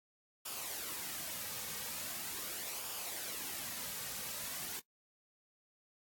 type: noise with flanger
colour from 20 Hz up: white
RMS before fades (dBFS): -42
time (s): 0.45-4.8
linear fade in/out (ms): 10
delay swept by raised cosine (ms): 0.49 to 2.99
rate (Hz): 0.41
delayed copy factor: -0.5
effects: noise-tail reverb RT60 0.1 s tail -19 dB re dry + AAC 64 kbps